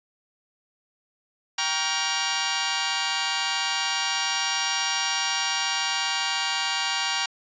10% pulse chord, G half-diminished seventh, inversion none, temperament just, 784 / 940.8 / 1128.9 / 1411.2 Hz, G5 / Bb5 / Db6 / F6, 0 / +16 / +31 / +18 cents, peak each -21 / -20 / -23 / -24 dBFS, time 1.58-7.26 s, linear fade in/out 5 ms, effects resampled to 16000 Hz

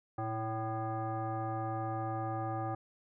sine tone with frequency modulation, 329.6 Hz, E4, in tune, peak -33 dBFS, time 0.18-2.75 s, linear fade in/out 5 ms, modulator 444 Hz, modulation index 1.7, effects none

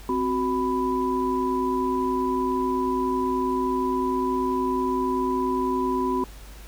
sine tone cluster, 260.8 / 371.2 / 993 Hz, C4 / F#4 / B5, -5 / +6 / +9 cents, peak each -26 dBFS, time 0.09-6.24 s, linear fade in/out 2 ms, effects added 50 Hz sine -41 dBFS peak until 6.67 s + pink hiss -48 dBFS RMS until 6.67 s

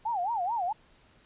sine tone with vibrato, 815 Hz, G#5, 33 cents flat, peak -27 dBFS, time 0.05-0.73 s, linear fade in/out 10 ms, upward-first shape sine, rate 4.6 Hz, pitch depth 270 cents each way, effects pink hiss -61 dBFS RMS until 1.25 s + resampled to 8000 Hz

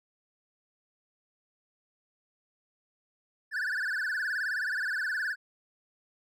triangle tone with vibrato, 1611 Hz, G6, 47 cents sharp, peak -27 dBFS, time 3.51-5.36 s, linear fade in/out 50 ms, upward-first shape sine, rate 19 Hz, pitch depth 170 cents each way, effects none

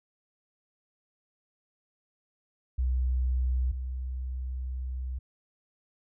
sine tone pair in turn, 63.2 / 63.82 Hz, B1 / C2, +41 / -43 cents, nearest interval unison, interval 16 cents, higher second, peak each -24 / -31 dBFS, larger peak first, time 2.78-3.72 / 3.72-5.19 s, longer second, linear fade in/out 10 ms, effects none

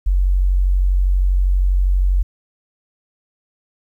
sine tone, 46.25 Hz, F#1, in tune, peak -12 dBFS, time 0.06-2.23 s, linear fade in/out 10 ms, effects 9-bit

